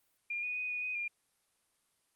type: tone with pitch steps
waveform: sine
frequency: 2407 / 2471 / 2492 / 2465 / 2498 / 2407 Hz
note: D7 / D#7 / D#7 / D#7 / D#7 / D7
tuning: +42 / -13 / +2 / -17 / +6 / +42 cents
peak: -34 dBFS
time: 0.3-1.08 s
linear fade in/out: 5 ms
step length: 130 ms
effects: white hiss -75 dBFS RMS until 2.15 s + Opus 32 kbps